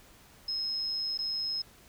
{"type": "tone with dropouts", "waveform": "sine", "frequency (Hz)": 5150, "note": "E8", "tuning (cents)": -41, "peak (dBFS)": -30, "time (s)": [0.48, 1.62], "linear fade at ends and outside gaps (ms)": 5, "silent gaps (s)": [1.176, 1.188], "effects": ["pink hiss -57 dBFS RMS until 1.88 s"]}